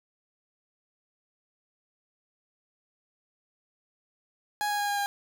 30% pulse tone with pitch steps, 830.6 / 824.9 / 819.2 / 813.5 / 807.9 Hz, G#5 / G#5 / G#5 / G#5 / G#5, 0 / -12 / -24 / -36 / -48 cents, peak -24 dBFS, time 4.61-5.06 s, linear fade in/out 0 ms, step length 90 ms, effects none

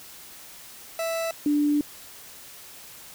40% pulse / sine tone pair in turn, 659.3 / 293.7 Hz, E5 / D4, 0 / 0 cents, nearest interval octave + major second, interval 1400 cents, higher first, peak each -25 / -19 dBFS, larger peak second, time 0.99-1.31 / 1.46-1.81 s, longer second, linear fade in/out 2 ms, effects white hiss -45 dBFS RMS until 3.14 s

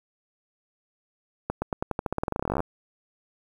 accelerating click train, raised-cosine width 1 ms, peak -12 dBFS, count 25, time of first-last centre 1.5-2.604 s, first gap 120 ms, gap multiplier 0.9, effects 8-bit

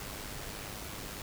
pink noise with amplitude modulation, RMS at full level -40 dBFS, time 0-1.22 s, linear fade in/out 2 ms, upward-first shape sine, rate 102 Hz, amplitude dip 45%, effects none

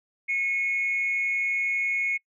sine tone pair together, 2185 / 2453 Hz, C#7 / D#7, -26 / -25 cents, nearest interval major second, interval 201 cents, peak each -23 / -32 dBFS, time 0.28-2.18 s, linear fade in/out 20 ms, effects noise-tail reverb RT60 0.1 s tail -26 dB re dry + tanh soft clip ceiling -17 dBFS

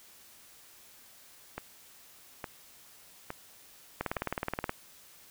two click trains, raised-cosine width 0.5 ms, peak -21 / -16 dBFS, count 4 / 14, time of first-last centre 1.58-4.166 / 4.01-4.694 s, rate 1.16 / 19 Hz, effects white hiss -56 dBFS RMS until 5.3 s

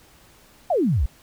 sine exponential sweep, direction down, 784 to 51.91 Hz, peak -17 dBFS, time 0.7-1.06 s, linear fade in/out 5 ms, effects pink hiss -53 dBFS RMS until 1.22 s

